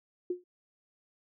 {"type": "tone with exponential decay", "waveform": "sine", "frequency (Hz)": 358, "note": "F4", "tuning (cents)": 43, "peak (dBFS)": -26, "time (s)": [0.3, 0.44], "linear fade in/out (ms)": 5, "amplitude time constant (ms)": 29, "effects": []}